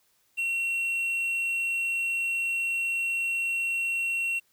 triangle tone with quantisation, 2728 Hz, F7, 41 cents flat, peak -24 dBFS, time 0.37-4.4 s, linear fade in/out 20 ms, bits 9, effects white hiss -68 dBFS RMS until 4.52 s

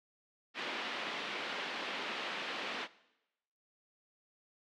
white band-pass noise, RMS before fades -40 dBFS, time 0.54-2.88 s, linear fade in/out 50 ms, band 210 to 3400 Hz, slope 24 dB/octave, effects noise-tail reverb RT60 0.9 s tail -19 dB re dry

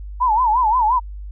sine tone with vibrato, 932.3 Hz, A#5, in tune, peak -13 dBFS, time 0.2-1 s, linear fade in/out 20 ms, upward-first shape sine, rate 5.7 Hz, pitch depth 170 cents each way, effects added 50 Hz sine -29 dBFS peak until 1.31 s

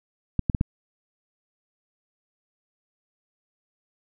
clicks, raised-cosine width 5 ms, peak -9 dBFS, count 4, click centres 0.393 / 0.498 / 0.548 / 0.611 s, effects none

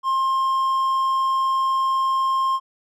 triangle tone, 1062 Hz, C6, 25 cents sharp, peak -16 dBFS, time 0.03-2.6 s, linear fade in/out 50 ms, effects none

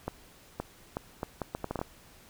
accelerating click train, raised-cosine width 1 ms, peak -18 dBFS, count 11, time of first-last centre 0.08-1.815 s, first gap 520 ms, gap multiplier 0.71, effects pink hiss -56 dBFS RMS until 2.29 s

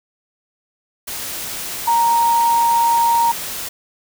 sine tone in noise, 932.3 Hz, A#5, in tune, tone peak -12 dBFS, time 1.87-3.32 s, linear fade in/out 10 ms, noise white, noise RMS -27 dBFS, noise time 1.07-3.69 s, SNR +12 dB, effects none

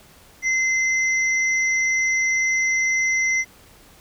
sine tone pair together, 2065 / 5861 Hz, C7 / F#8, -23 / -17 cents, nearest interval octave + tritone, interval 1806 cents, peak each -18 / -28 dBFS, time 0.42-3.45 s, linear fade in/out 50 ms, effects pink hiss -50 dBFS RMS until 4 s

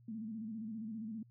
sine tone with vibrato, 220.1 Hz, A3, 1 cent sharp, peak -40 dBFS, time 0.08-1.23 s, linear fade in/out 5 ms, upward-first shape square, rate 15 Hz, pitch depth 67 cents each way, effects added 119 Hz sine -60 dBFS peak until 1.3 s

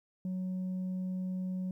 sine tone, 185 Hz, F#3, in tune, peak -30 dBFS, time 0.25-1.71 s, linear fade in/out 2 ms, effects tanh soft clip ceiling -32 dBFS + 12-bit

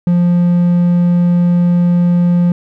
triangle tone with hard clipping, 175.1 Hz, F3, 5 cents sharp, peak -9 dBFS, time 0.07-2.52 s, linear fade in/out 2 ms, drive 6 dB, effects none

